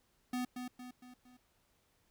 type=tone with echo; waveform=square; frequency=249.4 Hz; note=B3; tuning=17 cents sharp; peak=-35 dBFS; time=0.33-0.45 s; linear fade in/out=5 ms; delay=230 ms; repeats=4; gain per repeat=-6 dB; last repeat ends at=1.37 s; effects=pink hiss -74 dBFS RMS until 2.1 s